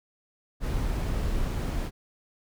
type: noise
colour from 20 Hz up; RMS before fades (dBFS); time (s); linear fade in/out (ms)
brown; -28; 0.6-1.91; 50
effects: none